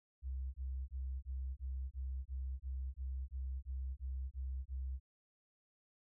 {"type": "tone bursts", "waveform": "sine", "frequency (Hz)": 65.41, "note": "C2", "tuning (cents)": 0, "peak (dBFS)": -38, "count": 14, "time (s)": [0.22, 4.999], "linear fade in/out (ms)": 50, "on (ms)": 320, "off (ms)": 23, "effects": []}